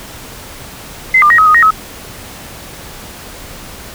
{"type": "tone with pitch steps", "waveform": "sine", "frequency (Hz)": [2056, 1198, 1885, 1272, 1242, 1874, 1283], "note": ["C7", "D6", "A#6", "D#6", "D#6", "A#6", "E6"], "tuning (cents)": [-31, 34, 19, 38, -3, 9, -47], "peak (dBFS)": -4, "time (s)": [1.14, 1.707], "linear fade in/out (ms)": 5, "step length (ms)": 81, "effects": ["pink hiss -31 dBFS RMS until 3.94 s"]}